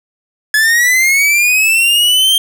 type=linear sweep; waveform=45% pulse; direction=up; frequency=1702 to 3184 Hz; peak=-8 dBFS; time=0.54-2.38 s; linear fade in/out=2 ms; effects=none